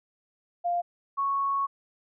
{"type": "tone pair in turn", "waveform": "sine", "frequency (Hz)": [698.5, 1106.5], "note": ["F5", "C#6"], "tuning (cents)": [0, -3], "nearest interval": "minor sixth", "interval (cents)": 797, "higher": "second", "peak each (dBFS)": -24, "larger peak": "neither", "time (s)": [[0.64, 0.82], [1.17, 1.67]], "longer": "second", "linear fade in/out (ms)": 20, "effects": []}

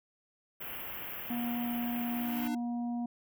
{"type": "band-stop noise", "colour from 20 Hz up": "white", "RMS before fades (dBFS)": -41, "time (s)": [0.6, 2.48], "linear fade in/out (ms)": 10, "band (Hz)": [3200, 12000], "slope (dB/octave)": 96}
{"type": "harmonic tone", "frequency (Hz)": 239, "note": "A#3", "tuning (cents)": 43, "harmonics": [1, 3, 4], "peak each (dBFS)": [-32, -43, -54], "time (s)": [1.3, 3.06], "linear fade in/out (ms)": 5}
{"type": "tone with exponential growth", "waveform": "square", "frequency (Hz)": 298.2, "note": "D4", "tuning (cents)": 27, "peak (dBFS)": -35, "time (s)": [1.63, 2.55], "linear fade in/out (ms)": 5, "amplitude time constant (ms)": 200}
{"effects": []}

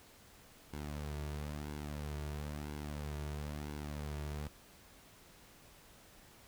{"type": "tone with flanger", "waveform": "sawtooth", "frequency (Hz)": 74, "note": "D2", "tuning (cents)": 14, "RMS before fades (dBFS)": -42, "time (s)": [0.73, 4.48], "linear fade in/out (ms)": 5, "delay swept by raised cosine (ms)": [1.6, 3.9], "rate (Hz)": 1, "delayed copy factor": -0.55, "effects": ["pink hiss -60 dBFS RMS until 6.47 s"]}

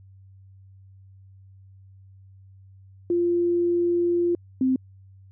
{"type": "tone pair in turn", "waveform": "sine", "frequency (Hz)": [347, 260], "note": ["F4", "C4"], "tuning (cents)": [-11, -11], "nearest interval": "perfect fourth", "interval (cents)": 500, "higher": "first", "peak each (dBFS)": [-19, -18], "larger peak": "second", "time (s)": [[3.1, 4.35], [4.61, 4.76]], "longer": "first", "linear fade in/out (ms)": 2, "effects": ["added 96 Hz sine -47 dBFS peak until 5.31 s"]}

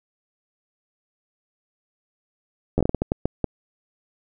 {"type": "slowing click train", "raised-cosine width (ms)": 2, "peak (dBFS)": -7, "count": 11, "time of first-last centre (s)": [2.78, 3.443], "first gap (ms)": 11, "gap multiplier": 1.37, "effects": []}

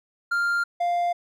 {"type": "tone pair in turn", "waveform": "triangle", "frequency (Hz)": [1396.9, 698.5], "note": ["F6", "F5"], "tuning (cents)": [0, 0], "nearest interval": "octave", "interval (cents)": 1200, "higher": "first", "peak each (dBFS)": -19, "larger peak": "neither", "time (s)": [[0.31, 0.64], [0.8, 1.13]], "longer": "neither", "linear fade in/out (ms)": 10, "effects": []}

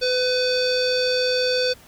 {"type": "tone with low-pass filter", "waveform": "square", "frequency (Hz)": 503, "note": "B4", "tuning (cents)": 32, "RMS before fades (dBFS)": -21, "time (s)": [0.01, 1.74], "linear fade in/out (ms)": 20, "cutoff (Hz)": 4700, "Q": 6.6, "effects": ["pink hiss -49 dBFS RMS until 1.87 s"]}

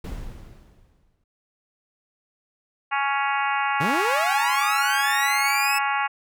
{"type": "noise with exponential decay", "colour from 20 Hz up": "brown", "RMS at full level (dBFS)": -29, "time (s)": [0.04, 1.24], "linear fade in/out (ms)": 5, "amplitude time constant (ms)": 260}
{"type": "harmonic tone", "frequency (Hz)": 278.2, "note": "C#4", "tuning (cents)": 6, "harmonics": [3, 4, 5, 6, 7, 8, 9, 10], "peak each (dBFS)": [-25, -27, -29, -31, -32, -33, -34, -35], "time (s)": [2.91, 6.08], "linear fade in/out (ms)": 20}
{"type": "linear sweep", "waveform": "sawtooth", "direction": "up", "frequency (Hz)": [123.47, 2637], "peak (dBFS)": -20, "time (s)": [3.8, 5.79], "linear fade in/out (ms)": 10}
{"effects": []}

